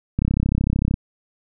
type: click train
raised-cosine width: 5 ms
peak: -7 dBFS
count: 26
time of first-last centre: 0.19-0.941 s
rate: 33.3 Hz
effects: none